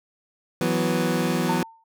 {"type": "chord", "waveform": "25% pulse", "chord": "E suspended second", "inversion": "none", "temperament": "equal", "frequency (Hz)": [164.81, 185, 246.9], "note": ["E3", "F#3", "B3"], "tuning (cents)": [0, 0, 0], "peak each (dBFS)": -22, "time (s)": [0.61, 1.63], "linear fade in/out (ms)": 2}
{"type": "tone with exponential decay", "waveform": "sine", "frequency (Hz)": 903, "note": "A5", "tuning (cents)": 45, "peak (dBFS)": -21, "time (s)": [1.49, 1.84], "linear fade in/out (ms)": 5, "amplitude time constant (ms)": 75}
{"effects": []}